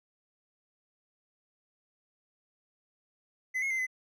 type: tone with pitch steps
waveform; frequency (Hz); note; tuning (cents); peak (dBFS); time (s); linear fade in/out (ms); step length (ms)
triangle; 2029 / 2165 / 2075 / 2028; B6 / C#7 / C7 / B6; +46 / -41 / -15 / +45; -27; 3.54-3.868; 20; 82
effects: none